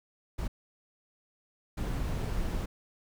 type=noise bursts at uneven times; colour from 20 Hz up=brown; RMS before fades=-32 dBFS; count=2; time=0.38-0.48 / 1.77-2.66 s; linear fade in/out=10 ms; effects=none